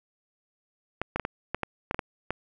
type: clicks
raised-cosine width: 0.5 ms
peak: -13 dBFS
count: 10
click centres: 1.016 / 1.16 / 1.197 / 1.251 / 1.546 / 1.633 / 1.911 / 1.945 / 1.992 / 2.306 s
effects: none